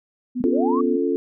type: tone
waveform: sine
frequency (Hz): 249.1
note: B3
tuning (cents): +15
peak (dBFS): -22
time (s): 0.35-0.97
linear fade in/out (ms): 20
type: linear sweep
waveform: sine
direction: up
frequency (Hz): 177.6 to 1163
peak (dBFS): -24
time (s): 0.4-0.81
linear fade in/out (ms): 5
type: chord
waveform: sine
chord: Db augmented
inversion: none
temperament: equal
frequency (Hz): 277.2 / 349.2 / 440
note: Db4 / F4 / A4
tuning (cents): 0 / 0 / 0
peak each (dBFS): -23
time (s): 0.44-1.16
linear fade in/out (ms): 0
effects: none